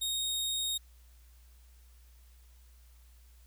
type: tone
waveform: sawtooth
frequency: 3729 Hz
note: A#7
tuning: in tune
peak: -28 dBFS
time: 0.01-0.78 s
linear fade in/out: 10 ms
effects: added 60 Hz sine -55 dBFS peak until 3.46 s + white hiss -67 dBFS RMS until 3.46 s